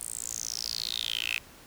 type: tone with high-pass filter sweep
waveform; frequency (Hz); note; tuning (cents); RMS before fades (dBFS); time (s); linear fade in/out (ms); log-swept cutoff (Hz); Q
10% pulse; 57; A#1; -38; -34; 0.01-1.38; 0; 9200 to 2500; 7.7
effects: pink hiss -52 dBFS RMS until 1.66 s